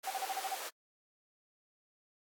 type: high-pass noise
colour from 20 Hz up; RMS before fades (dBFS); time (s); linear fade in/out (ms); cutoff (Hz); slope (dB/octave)
pink; -43; 0.03-0.7; 20; 490; 24
type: tone bursts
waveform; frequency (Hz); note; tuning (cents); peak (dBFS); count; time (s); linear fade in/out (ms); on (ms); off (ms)
sine; 769; G5; -33; -33; 7; 0.07-0.549; 5; 35; 39
effects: AAC 64 kbps